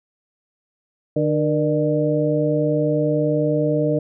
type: harmonic tone with a mistuned harmonic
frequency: 150 Hz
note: D3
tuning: 37 cents sharp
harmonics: 1 / 2 / 3 / 4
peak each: -22 / -22 / -22 / -22 dBFS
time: 1.16-3.99 s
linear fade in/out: 5 ms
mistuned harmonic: 3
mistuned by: +72 cents
effects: none